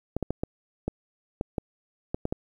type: clicks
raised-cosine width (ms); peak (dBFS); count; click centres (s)
2; -14; 10; 0.166 / 0.227 / 0.306 / 0.435 / 0.88 / 1.411 / 1.582 / 2.145 / 2.254 / 2.325
effects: 9-bit